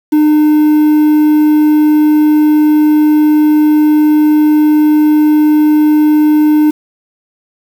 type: tone with quantisation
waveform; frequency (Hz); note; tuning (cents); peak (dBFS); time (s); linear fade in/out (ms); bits
triangle; 303.1; D#4; -45; -3; 0.12-6.71; 10; 5
effects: none